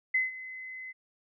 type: tone with ADSR envelope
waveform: sine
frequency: 2039 Hz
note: C7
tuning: 45 cents flat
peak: -22 dBFS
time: 0.14-0.93 s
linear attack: 8 ms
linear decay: 160 ms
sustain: -17 dB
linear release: 26 ms
effects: none